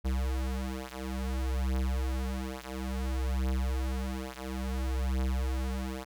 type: beating tone pair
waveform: square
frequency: 64.7 / 65.28 Hz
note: C2 / C2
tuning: -19 / -3 cents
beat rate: 0.58 Hz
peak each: -33 / -34 dBFS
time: 0.04-6.05 s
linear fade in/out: 20 ms
effects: none